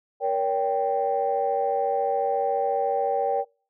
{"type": "chord", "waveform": "sine", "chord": "G diminished", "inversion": "first", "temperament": "just", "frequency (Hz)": [470.4, 564.5, 784], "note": ["Bb4", "Db5", "G5"], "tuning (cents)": [16, 31, 0], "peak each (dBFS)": [-26, -26, -24], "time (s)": [0.2, 3.45], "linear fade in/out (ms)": 50, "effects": ["noise-tail reverb RT60 0.4 s tail -26 dB re dry", "tanh soft clip ceiling -13 dBFS"]}